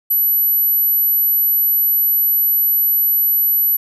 sine tone, 11840 Hz, F#9, in tune, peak -12 dBFS, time 0.1-3.77 s, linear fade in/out 10 ms, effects none

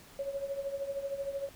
sine tone with tremolo, 554.4 Hz, C#5, in tune, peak -30 dBFS, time 0.19-1.49 s, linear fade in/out 2 ms, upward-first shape triangle, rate 13 Hz, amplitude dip 80%, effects pink hiss -55 dBFS RMS until 1.55 s

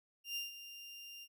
30% pulse tone with ADSR envelope, 2794 Hz, F7, in tune, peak -34 dBFS, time 0.24-1.28 s, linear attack 120 ms, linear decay 150 ms, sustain -12 dB, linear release 52 ms, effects none

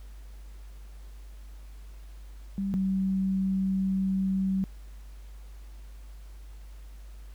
sine tone pair in turn, 196 / 191.08 Hz, G3 / G3, 0 / -44 cents, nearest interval unison, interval 44 cents, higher first, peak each -27 / -24 dBFS, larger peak second, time 2.58-2.74 / 2.74-4.64 s, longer second, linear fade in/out 0 ms, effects added 50 Hz sine -42 dBFS peak until 7.34 s + pink hiss -60 dBFS RMS until 7.34 s

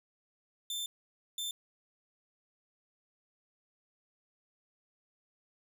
sawtooth tone bursts at uneven times, 3556 Hz, A7, 18 cents sharp, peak -32 dBFS, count 2, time 0.7-0.86 / 1.38-1.51 s, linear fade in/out 2 ms, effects none

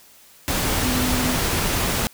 sine tone in noise, 250.9 Hz, B3, 28 cents sharp, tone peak -23 dBFS, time 0.85-1.36 s, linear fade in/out 0 ms, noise pink, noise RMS -22 dBFS, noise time 0.48-2.07 s, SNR -4 dB, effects white hiss -50 dBFS RMS until 2.13 s

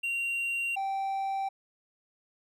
triangle tone pair in turn, 2760 / 779.4 Hz, F7 / G5, -21 / -10 cents, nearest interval octave + minor seventh, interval 2189 cents, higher first, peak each -27 dBFS, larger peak neither, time 0.03-0.76 / 0.76-1.49 s, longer neither, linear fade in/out 10 ms, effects none

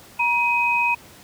sine tone pair together, 952.3 / 2516 Hz, A#5 / D#7, +37 / +19 cents, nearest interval octave + perfect fourth, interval 1682 cents, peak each -21 / -19 dBFS, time 0.19-0.95 s, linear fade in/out 10 ms, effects pink hiss -46 dBFS RMS until 1.23 s + high-pass 80 Hz 12 dB/octave

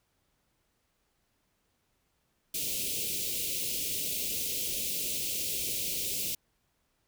white band-stop noise, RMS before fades -33 dBFS, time 2.54-6.35 s, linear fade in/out 5 ms, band 570 to 2400 Hz, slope 48 dB/octave, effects pink hiss -75 dBFS RMS until 7.07 s

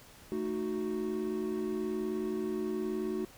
triangle chord, D# diminished, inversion second, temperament equal, 220 / 311.1 / 370 Hz, A3 / D#4 / F#4, 0 / 0 / 0 cents, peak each -35 / -36 / -32 dBFS, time 0.32-3.25 s, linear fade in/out 0 ms, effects pink hiss -55 dBFS RMS until 3.37 s

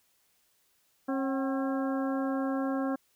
harmonic tone with a mistuned harmonic, 269.8 Hz, C#4, 47 cents flat, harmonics 1 / 2 / 3 / 4 / 5 / 6, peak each -29 / -35 / -39 / -41 / -43 / -45 dBFS, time 1.08-2.96 s, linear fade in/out 10 ms, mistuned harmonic 3, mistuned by -89 cents, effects white hiss -70 dBFS RMS until 3.15 s

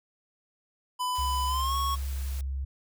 square tone with pitch glide, 1000 to 1103.2 Hz, B5 to C#6, +21 to -9 cents, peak -28 dBFS, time 0.99-1.96 s, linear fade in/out 20 ms, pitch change +170 cents, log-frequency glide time 1.47-1.75 s
white noise, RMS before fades -46 dBFS, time 1.15-2.41 s, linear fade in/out 2 ms
sine tone with vibrato, 67.2 Hz, C2, 47 cents sharp, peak -29 dBFS, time 1.18-2.65 s, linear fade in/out 10 ms, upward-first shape sine, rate 1.6 Hz, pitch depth 8 cents each way
effects none

